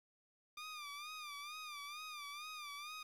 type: tone with vibrato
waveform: 15% pulse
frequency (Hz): 1198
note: D6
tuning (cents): +34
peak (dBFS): -40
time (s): 0.57-3.03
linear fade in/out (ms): 5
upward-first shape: sine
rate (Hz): 2.2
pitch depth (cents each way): 82
effects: low-pass 11000 Hz 12 dB/octave + 11-bit